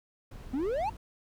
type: noise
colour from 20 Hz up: brown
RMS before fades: -44 dBFS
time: 0.31-0.97 s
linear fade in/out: 5 ms
type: exponential sweep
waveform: triangle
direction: up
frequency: 246.9 to 932.3 Hz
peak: -26 dBFS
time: 0.53-0.9 s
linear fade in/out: 10 ms
effects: none